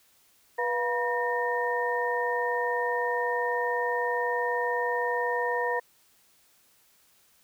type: tone cluster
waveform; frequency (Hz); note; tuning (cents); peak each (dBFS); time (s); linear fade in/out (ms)
sine; 488 / 701 / 962 / 1830; B4 / F5 / B5 / A#6; -21 / +6 / -46 / -32; -29 / -35 / -30 / -31; 0.58-5.8; 10
effects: white hiss -63 dBFS RMS until 7.43 s